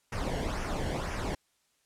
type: noise with flanger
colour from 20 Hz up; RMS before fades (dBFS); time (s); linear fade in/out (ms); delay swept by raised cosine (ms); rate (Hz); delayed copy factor
brown; -33; 0.12-1.35; 5; 0.24 to 0.83; 2; -0.65
effects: white hiss -72 dBFS RMS until 1.85 s + low-pass 10000 Hz 12 dB/octave